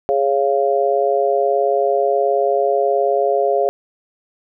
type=chord; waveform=sine; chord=Db major; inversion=second; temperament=just; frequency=415.8 / 554.4 / 693 Hz; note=Ab4 / Db5 / F5; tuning=+2 / 0 / -14 cents; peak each=-18 dBFS; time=0.09-3.69 s; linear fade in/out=0 ms; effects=none